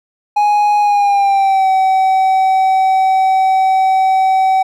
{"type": "tone with pitch glide", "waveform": "triangle", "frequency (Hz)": [830.6, 761.7], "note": ["G#5", "G5"], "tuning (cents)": [0, -50], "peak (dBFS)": -7, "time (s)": [0.36, 4.63], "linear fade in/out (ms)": 10, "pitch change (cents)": -150, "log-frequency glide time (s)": [0.8, 1.69], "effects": []}